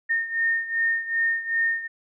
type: beating tone pair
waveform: sine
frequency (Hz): 1829 / 1831.6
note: A#6 / A#6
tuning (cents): -33 / -31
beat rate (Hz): 2.6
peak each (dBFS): -23 / -27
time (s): 0.09-1.88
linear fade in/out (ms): 20
effects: none